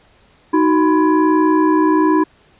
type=tone with frequency modulation; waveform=sine; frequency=311 Hz; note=D#4; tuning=1 cent flat; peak=-10 dBFS; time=0.53-2.24 s; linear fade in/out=10 ms; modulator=683 Hz; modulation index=1; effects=pink hiss -52 dBFS RMS until 2.59 s + resampled to 8000 Hz